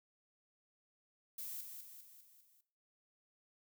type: noise with echo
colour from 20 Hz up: violet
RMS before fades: -45 dBFS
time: 1.38-1.61 s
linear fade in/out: 5 ms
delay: 200 ms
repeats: 5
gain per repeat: -5 dB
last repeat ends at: 2.61 s
effects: noise-tail reverb RT60 0.5 s tail -17 dB re dry